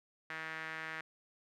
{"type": "tone with band-pass filter", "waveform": "sawtooth", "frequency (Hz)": 159.4, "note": "D#3", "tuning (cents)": 42, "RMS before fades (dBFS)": -43, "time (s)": [0.3, 1.01], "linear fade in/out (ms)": 2, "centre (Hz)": 1800, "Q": 3.2, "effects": []}